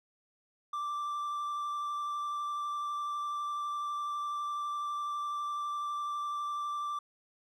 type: tone with vibrato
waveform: triangle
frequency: 1174.7 Hz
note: D6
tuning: in tune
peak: -31 dBFS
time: 0.73-6.99 s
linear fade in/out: 5 ms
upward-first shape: sine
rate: 12 Hz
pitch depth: 10 cents each way
effects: none